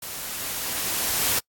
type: noise with level ramp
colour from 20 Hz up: white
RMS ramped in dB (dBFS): -35 to -22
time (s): 0.02-1.39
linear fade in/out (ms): 5
effects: noise-tail reverb RT60 0.1 s tail -25 dB re dry + AAC 64 kbps